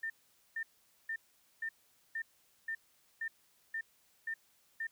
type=tone bursts; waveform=sine; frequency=1803 Hz; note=A6; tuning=42 cents sharp; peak=-35 dBFS; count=10; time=0.03-4.87 s; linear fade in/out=5 ms; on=70 ms; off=460 ms; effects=white hiss -70 dBFS RMS until 4.91 s